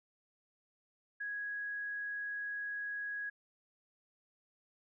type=tone; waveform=sine; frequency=1661.2 Hz; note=G#6; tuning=in tune; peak=-37 dBFS; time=1.2-3.3 s; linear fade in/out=10 ms; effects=none